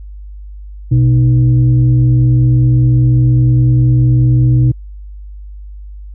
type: tone with frequency modulation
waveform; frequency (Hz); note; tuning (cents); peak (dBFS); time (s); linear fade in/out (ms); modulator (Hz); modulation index
sine; 124.5; B2; +14; -6; 0.91-4.72; 10; 184; 0.45
effects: added 50 Hz sine -27 dBFS peak until 6.14 s